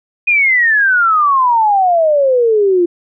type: exponential sweep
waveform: sine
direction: down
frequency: 2489 to 340.3 Hz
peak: -8 dBFS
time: 0.27-2.86 s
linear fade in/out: 10 ms
effects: none